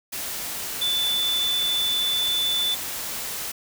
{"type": "tone in noise", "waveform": "sine", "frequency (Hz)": 3500, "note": "A7", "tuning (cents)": -10, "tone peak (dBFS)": -21, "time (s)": [0.81, 2.75], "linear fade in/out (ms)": 10, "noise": "white", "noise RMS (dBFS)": -31, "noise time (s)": [0.12, 3.52], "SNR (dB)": 7, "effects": []}